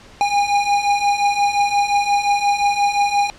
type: beating tone pair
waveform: square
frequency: 809 / 814.7 Hz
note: G#5 / G#5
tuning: -46 / -33 cents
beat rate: 5.7 Hz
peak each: -21 / -17 dBFS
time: 0.21-3.3 s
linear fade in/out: 0 ms
effects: pink hiss -44 dBFS RMS until 3.38 s + low-pass 6000 Hz 12 dB/octave